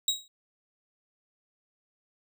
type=tone with exponential decay; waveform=30% pulse; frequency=3817 Hz; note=A#7; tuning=40 cents sharp; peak=-18 dBFS; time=0.08-0.28 s; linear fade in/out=2 ms; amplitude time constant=42 ms; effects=none